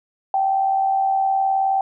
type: tone with amplitude modulation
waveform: sine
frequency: 776 Hz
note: G5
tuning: 18 cents flat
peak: -14 dBFS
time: 0.34-1.81 s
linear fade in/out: 2 ms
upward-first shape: sine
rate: 79.3 Hz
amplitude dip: 45%
effects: none